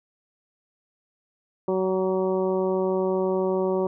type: harmonic tone with a mistuned harmonic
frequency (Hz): 187.7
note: F#3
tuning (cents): +25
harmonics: 1 / 2 / 3 / 4 / 5 / 6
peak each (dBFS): -29 / -23 / -28 / -37 / -34 / -39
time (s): 1.68-3.87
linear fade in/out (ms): 2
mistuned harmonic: 6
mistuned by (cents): +20
effects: none